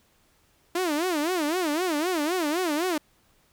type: tone with vibrato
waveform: sawtooth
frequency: 329.6 Hz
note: E4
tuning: in tune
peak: -20 dBFS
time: 0.75-2.98 s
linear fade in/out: 5 ms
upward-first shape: sine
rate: 3.9 Hz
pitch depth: 220 cents each way
effects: pink hiss -64 dBFS RMS until 3.52 s